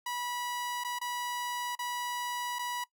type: tone with dropouts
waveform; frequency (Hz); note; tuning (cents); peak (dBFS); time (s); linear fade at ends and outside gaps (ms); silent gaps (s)
sawtooth; 975; B5; -23; -30; 0.06-2.84; 5; 0.838-0.846 / 0.988-1.013 / 1.753-1.79 / 2.587-2.591
effects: noise-tail reverb RT60 0.1 s tail -20 dB re dry